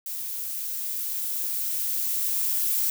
violet noise with level ramp, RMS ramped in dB -33 to -24 dBFS, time 0.06-2.9 s, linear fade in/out 2 ms, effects none

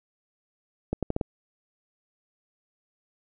accelerating click train, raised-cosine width 2 ms, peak -13 dBFS, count 5, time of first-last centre 0.93-1.212 s, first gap 97 ms, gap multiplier 0.79, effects none

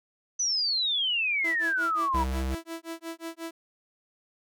sine exponential sweep, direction down, 6090 to 940 Hz, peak -24 dBFS, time 0.39-2.24 s, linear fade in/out 10 ms
sawtooth tone with tremolo, 330 Hz, E4, 2 cents sharp, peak -29 dBFS, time 1.44-3.51 s, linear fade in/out 5 ms, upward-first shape sine, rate 5.6 Hz, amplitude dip 100%
square tone, 65.41 Hz, C2, in tune, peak -28 dBFS, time 2.14-2.55 s, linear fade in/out 5 ms
effects none

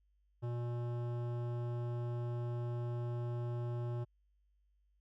sine tone with hard clipping, 120 Hz, B2, 49 cents flat, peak -38 dBFS, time 0.42-4.05 s, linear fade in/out 20 ms, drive 15 dB, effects added 50 Hz sine -70 dBFS peak until 5 s

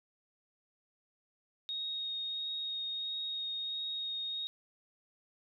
sine tone with vibrato, 3736 Hz, A#7, 3 cents sharp, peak -35 dBFS, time 1.69-4.47 s, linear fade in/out 0 ms, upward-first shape sine, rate 1.5 Hz, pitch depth 9 cents each way, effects none

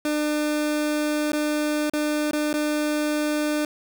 30% pulse tone with dropouts, 300 Hz, D4, 37 cents sharp, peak -19 dBFS, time 0.05-3.65 s, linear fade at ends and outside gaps 2 ms, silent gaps 1.32-1.331 / 1.898-1.935 / 2.311-2.332 / 2.53-2.539 s, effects 8-bit

